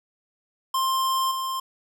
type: tone with level steps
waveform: square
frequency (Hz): 1053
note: C6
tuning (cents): +11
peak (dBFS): -22 / -27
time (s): 0.74-1.6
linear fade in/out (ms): 5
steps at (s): 1.31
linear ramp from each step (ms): 5
effects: none